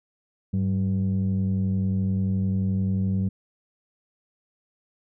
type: tone pair together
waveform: sine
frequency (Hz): 99.17 / 190.6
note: G2 / G3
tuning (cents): +21 / -48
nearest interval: major seventh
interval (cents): 1131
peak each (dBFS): -22 / -22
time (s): 0.53-3.29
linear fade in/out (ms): 10
effects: tanh soft clip ceiling -18 dBFS